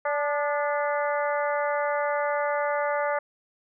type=harmonic tone with a mistuned harmonic; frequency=290.4 Hz; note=D4; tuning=19 cents flat; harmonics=2 / 3 / 4 / 5 / 6 / 7; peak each=-26 / -30 / -32 / -34 / -36 / -37 dBFS; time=0.05-3.19 s; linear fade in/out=5 ms; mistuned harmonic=4; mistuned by=+49 cents; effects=none